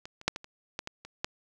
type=clicks; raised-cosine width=0.2 ms; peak=-24 / -29 / -7 / -19 / -28 / -16 / -19 / -27 / -12 dBFS; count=9; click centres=0.055 / 0.214 / 0.28 / 0.361 / 0.444 / 0.791 / 0.874 / 1.05 / 1.245 s; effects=none